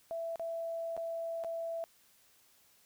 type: tone with dropouts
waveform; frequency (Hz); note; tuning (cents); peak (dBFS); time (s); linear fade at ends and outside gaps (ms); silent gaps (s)
sine; 664; E5; +12; -35; 0.11-1.84; 0; 0.358-0.396 / 0.966-0.976 / 1.438-1.446
effects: white hiss -66 dBFS RMS until 2.85 s